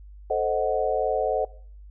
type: chord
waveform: sine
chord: A diminished seventh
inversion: none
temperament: equal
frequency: 440 / 523.3 / 622.3 / 740 Hz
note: A4 / C5 / Eb5 / Gb5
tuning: 0 / 0 / 0 / 0 cents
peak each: -27 dBFS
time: 0.3-1.45 s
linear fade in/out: 5 ms
effects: noise-tail reverb RT60 0.5 s tail -20 dB re dry + added 50 Hz sine -42 dBFS peak until 1.9 s